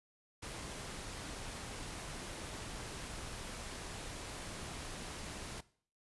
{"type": "noise", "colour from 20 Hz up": "pink", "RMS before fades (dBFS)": -45, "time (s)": [0.42, 5.61], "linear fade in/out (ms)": 10, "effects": ["noise-tail reverb RT60 0.5 s tail -19 dB re dry", "resampled to 24000 Hz"]}